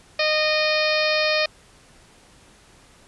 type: harmonic tone with a mistuned harmonic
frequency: 615 Hz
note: D#5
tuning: 20 cents flat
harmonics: 1 / 2 / 3 / 4 / 5 / 6 / 7 / 8 / 9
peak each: -22 / -30 / -27 / -24 / -33 / -31 / -28 / -30 / -35 dBFS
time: 0.19-1.46 s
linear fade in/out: 5 ms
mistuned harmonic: 9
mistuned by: -24 cents
effects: pink hiss -52 dBFS RMS until 3.07 s + resampled to 24000 Hz